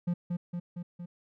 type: tone with echo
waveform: triangle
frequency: 174.61 Hz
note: F3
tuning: in tune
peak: -24 dBFS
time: 0.07-0.14 s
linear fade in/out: 10 ms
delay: 230 ms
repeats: 4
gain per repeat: -3 dB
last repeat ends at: 1.06 s
effects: none